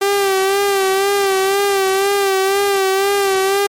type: tone with vibrato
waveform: sawtooth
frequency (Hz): 392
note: G4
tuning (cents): 0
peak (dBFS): -9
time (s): 0.01-3.67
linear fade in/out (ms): 10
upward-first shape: sine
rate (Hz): 2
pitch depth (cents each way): 47
effects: MP3 64 kbps